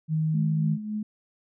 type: tone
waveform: sine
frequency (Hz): 157.1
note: D#3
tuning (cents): +17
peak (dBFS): -22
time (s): 0.08-0.78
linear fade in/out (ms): 50
type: tone with tremolo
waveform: sine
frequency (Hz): 212.5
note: G#3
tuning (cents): +40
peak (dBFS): -26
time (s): 0.34-1.03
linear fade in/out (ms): 5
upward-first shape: triangle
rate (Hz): 3.6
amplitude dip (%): 60
effects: none